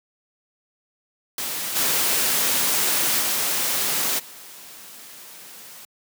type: noise with level steps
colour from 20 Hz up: white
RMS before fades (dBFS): -28 / -21 / -23 / -42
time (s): 1.38-5.85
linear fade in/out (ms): 2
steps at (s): 1.75 / 3.2 / 4.18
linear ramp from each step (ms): 20
effects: high-pass 150 Hz 12 dB/octave